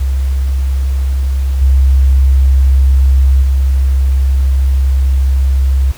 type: tone with level steps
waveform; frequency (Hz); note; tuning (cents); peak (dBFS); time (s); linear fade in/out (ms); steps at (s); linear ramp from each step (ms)
sine; 66.8; C2; +36; -10 / -4 / -7; 0-5.92; 10; 1.61 / 3.42; 10
effects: tanh soft clip ceiling 0 dBFS + pink hiss -36 dBFS RMS until 5.97 s